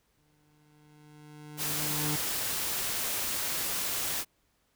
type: tone with exponential growth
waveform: 25% pulse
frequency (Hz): 150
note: D3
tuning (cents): +37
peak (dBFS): -27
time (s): 0.18-2.16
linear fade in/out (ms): 2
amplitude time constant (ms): 430
type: noise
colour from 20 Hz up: white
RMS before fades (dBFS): -32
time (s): 1.57-4.25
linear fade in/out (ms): 50
effects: pink hiss -72 dBFS RMS until 4.75 s